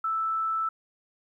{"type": "tone", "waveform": "sine", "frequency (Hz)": 1318.5, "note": "E6", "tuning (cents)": 0, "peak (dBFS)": -25, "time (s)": [0.04, 0.69], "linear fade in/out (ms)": 5, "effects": ["11-bit"]}